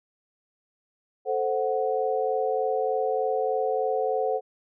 sine chord, F# diminished, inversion first, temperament equal, 440 / 523.3 / 740 Hz, A4 / C5 / F#5, 0 / 0 / 0 cents, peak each -27 / -27 / -28 dBFS, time 1.25-4.41 s, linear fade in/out 50 ms, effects none

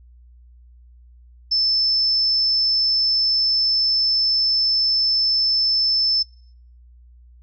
sine tone, 5274 Hz, E8, in tune, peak -16 dBFS, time 1.51-6.23 s, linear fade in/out 10 ms, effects noise-tail reverb RT60 0.6 s tail -24 dB re dry + added 60 Hz sine -45 dBFS peak until 7.42 s

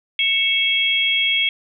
sine tone cluster, 2218 / 2661 / 3282 Hz, C#7 / E7 / G#7, 0 / +16 / -21 cents, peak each -20 / -24 / -18 dBFS, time 0.19-1.49 s, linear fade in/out 2 ms, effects none

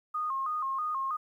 sine tone with vibrato, 1151 Hz, D6, 35 cents flat, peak -29 dBFS, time 0.14-1.17 s, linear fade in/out 10 ms, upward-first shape square, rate 3.1 Hz, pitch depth 120 cents each way, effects 11-bit

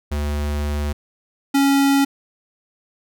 square tone pair in turn, 73.42 / 277.2 Hz, D2 / C#4, 0 / 0 cents, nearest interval octave + major seventh, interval 2300 cents, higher second, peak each -21 / -14 dBFS, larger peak second, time 0.11-0.93 / 1.54-2.05 s, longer first, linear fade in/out 10 ms, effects none

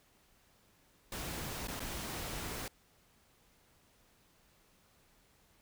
pink noise with dropouts, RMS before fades -41 dBFS, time 1.12-2.68 s, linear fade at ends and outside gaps 2 ms, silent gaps 1.673-1.683 / 1.795-1.803 s, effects pink hiss -68 dBFS RMS until 5.61 s

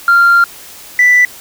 sine tone pair in turn, 1389 / 1978.7 Hz, F6 / B6, -10 / +3 cents, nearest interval tritone, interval 613 cents, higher second, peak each -3 dBFS, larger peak neither, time 0.08-0.44 / 0.99-1.25 s, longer first, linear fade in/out 2 ms, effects tanh soft clip ceiling -2 dBFS + white hiss -34 dBFS RMS until 1.4 s

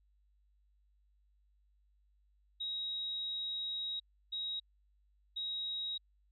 sine tone bursts at uneven times, 3805 Hz, A#7, 35 cents sharp, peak -36 dBFS, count 3, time 2.6-4 / 4.32-4.6 / 5.36-5.98 s, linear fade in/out 10 ms, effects added 50 Hz sine -68 dBFS peak until 6.31 s

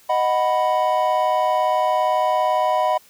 triangle chord, B major, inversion first, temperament equal, 622.3 / 740 / 987.8 Hz, D#5 / F#5 / B5, 0 / 0 / 0 cents, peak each -19 dBFS, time 0.09-2.98 s, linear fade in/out 10 ms, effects white hiss -52 dBFS RMS until 3.09 s

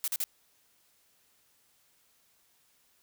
blue noise bursts, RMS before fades -31 dBFS, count 3, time 0.04-0.24 s, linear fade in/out 0 ms, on 38 ms, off 43 ms, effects white hiss -68 dBFS RMS until 3.02 s

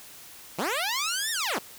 10% pulse linear two-way sweep, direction up then down, 144.6 to 1864.7 to 144.6 Hz, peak -18 dBFS, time 0.58-1.59 s, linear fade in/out 10 ms, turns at 1.31 s, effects white hiss -47 dBFS RMS until 1.78 s

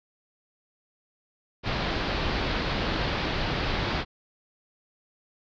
pink low-pass noise, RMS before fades -28 dBFS, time 1.63-4.05 s, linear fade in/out 50 ms, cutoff 4700 Hz, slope 48 dB/octave, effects none

